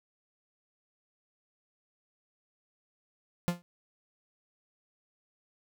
45% pulse tone with exponential decay, 174.61 Hz, F3, in tune, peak -22 dBFS, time 3.48-3.62 s, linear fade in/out 0 ms, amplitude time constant 30 ms, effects none

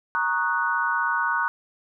sine chord, D# minor seventh, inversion second, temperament equal, 932.3 / 1108.7 / 1244.5 / 1480 Hz, A#5 / C#6 / D#6 / F#6, 0 / 0 / 0 / 0 cents, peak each -27 / -28 / -30 / -24 dBFS, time 0.15-1.48 s, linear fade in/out 0 ms, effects none

